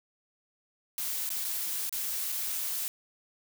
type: noise with dropouts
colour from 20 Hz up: blue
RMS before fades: -33 dBFS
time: 0.98-2.88 s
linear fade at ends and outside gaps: 0 ms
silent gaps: 1.291-1.303 / 1.445-1.449 / 1.894-1.926 / 2.32-2.324 s
effects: none